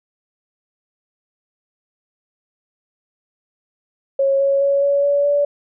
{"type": "tone with pitch steps", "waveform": "sine", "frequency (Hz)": [547, 552.7, 558.5, 564.3, 570.2, 576.2], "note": ["C#5", "C#5", "C#5", "C#5", "C#5", "D5"], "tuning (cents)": [-23, -5, 13, 31, 49, -33], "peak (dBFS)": -13, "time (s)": [4.19, 5.45], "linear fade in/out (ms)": 5, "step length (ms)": 210, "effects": []}